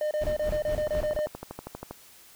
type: tone bursts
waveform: triangle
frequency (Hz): 606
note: D#5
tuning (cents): -46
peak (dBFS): -23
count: 10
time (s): 0.01-1.262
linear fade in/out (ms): 2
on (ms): 100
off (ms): 28
type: noise with tremolo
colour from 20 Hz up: brown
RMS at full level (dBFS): -32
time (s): 0.21-1.17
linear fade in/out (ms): 5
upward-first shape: sine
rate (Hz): 4.2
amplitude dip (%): 85
type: click train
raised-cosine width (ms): 1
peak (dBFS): -22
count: 14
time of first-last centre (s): 0.87-1.91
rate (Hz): 12.5
effects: white hiss -53 dBFS RMS until 2.35 s